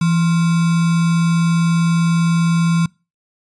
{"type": "tone with sample-and-hold", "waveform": "sine", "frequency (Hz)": 167.6, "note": "E3", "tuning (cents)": 29, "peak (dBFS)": -12, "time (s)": [0.01, 2.86], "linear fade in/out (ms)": 5, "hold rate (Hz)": 1225, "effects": ["noise-tail reverb RT60 0.3 s tail -25 dB re dry", "resampled to 22050 Hz"]}